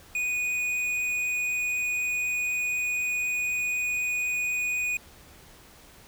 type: tone with tanh clipping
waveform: sine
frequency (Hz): 2474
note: D#7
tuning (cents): -10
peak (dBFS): -27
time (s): 0.15-4.97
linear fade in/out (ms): 2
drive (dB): 10
effects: added 76 Hz sine -62 dBFS peak until 6.07 s + pink hiss -52 dBFS RMS until 6.07 s